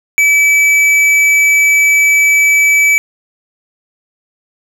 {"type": "tone with tanh clipping", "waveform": "sine", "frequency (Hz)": 2300, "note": "D7", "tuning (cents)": -37, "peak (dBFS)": -8, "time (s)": [0.18, 2.98], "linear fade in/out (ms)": 0, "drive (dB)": 11, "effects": []}